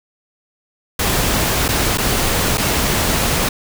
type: noise with dropouts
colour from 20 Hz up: pink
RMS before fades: -17 dBFS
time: 0.99-3.49 s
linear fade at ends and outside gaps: 5 ms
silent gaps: 1.682-1.687 / 1.975-1.982 / 2.574-2.579 s
effects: none